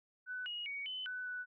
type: tone with pitch steps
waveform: sine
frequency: 1498 / 2886 / 2244 / 3031 / 1498 / 1486 Hz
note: F#6 / F#7 / C#7 / F#7 / F#6 / F#6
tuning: +21 / -44 / +21 / +41 / +21 / +7 cents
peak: -39 dBFS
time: 0.26-1.46 s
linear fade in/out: 50 ms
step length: 200 ms
effects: none